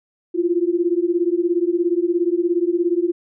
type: beating tone pair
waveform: sine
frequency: 338.5 / 355.5 Hz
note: E4 / F4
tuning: +46 / +31 cents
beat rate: 17 Hz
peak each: -19 dBFS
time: 0.34-3.12 s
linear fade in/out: 20 ms
effects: none